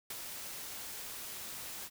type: noise with ADSR envelope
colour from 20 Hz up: white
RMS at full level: -40 dBFS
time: 0.1-1.9 s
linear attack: 5 ms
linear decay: 32 ms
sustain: -4 dB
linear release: 46 ms
effects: none